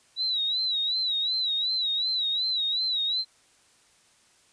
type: tone with vibrato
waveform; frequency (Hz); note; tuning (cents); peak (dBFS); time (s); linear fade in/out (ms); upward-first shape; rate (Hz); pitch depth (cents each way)
sine; 3904; B7; -21; -24; 0.16-3.25; 50; sine; 2.7; 90
effects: white hiss -61 dBFS RMS until 4.52 s + resampled to 22050 Hz